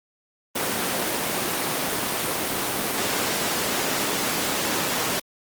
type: high-pass noise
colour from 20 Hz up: pink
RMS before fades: -25 dBFS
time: 0.55-5.2 s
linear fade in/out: 10 ms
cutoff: 230 Hz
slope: 12 dB/octave
effects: Opus 24 kbps